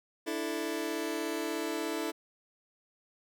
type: chord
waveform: sawtooth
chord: D suspended second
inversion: none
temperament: just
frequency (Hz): 293.7 / 330.4 / 440.5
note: D4 / E4 / A4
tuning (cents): 0 / +4 / +2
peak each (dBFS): -34 / -31 / -33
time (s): 0.26-2.12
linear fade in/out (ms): 20
effects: none